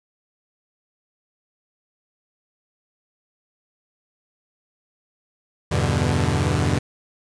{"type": "chord", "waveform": "sawtooth", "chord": "E minor seventh", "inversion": "none", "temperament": "equal with one note detuned", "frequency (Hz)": [82.41, 98, 124.26, 146.83], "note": ["E2", "G2", "B2", "D3"], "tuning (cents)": [0, 0, 11, 0], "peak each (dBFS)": -20, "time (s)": [5.71, 6.79], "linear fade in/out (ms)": 10, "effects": ["resampled to 22050 Hz", "8-bit"]}